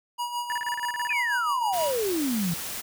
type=tone with tremolo; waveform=square; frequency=963 Hz; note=B5; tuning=44 cents flat; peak=-27 dBFS; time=0.18-1.93 s; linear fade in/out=20 ms; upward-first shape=sine; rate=6.2 Hz; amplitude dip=60%
type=tone bursts; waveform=sine; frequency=1760 Hz; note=A6; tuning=in tune; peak=-28 dBFS; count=12; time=0.5-1.126 s; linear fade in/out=0 ms; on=21 ms; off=34 ms
type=exponential sweep; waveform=sine; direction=down; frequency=2567 to 160 Hz; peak=-24 dBFS; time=1.09-2.54 s; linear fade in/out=5 ms
type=noise; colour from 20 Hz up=white; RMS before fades=-34 dBFS; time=1.72-2.82 s; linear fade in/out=20 ms
effects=none